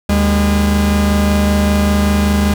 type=tone pair together; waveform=45% pulse; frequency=76.2 / 203.4 Hz; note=D#2 / G#3; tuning=-36 / -36 cents; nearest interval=octave + perfect fourth; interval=1700 cents; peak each=-14 / -13 dBFS; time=0.09-2.54 s; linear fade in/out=5 ms; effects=none